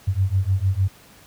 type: beating tone pair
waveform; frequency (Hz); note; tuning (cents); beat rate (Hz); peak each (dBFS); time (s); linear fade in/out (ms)
sine; 92.5 / 99.1; F#2 / G2; 0 / +19; 6.6; -20; 0.07-0.88; 10
effects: pink hiss -49 dBFS RMS until 1.26 s + high-pass 60 Hz 12 dB/octave